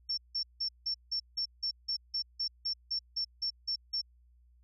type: tone bursts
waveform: sine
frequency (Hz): 5430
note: F8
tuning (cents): -50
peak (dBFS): -30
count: 16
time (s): 0.09-4.016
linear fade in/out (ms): 10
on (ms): 86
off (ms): 170
effects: added 60 Hz sine -60 dBFS peak until 4.63 s